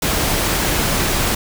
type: noise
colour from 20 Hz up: pink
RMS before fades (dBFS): -18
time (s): 0.02-1.35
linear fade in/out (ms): 5
effects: none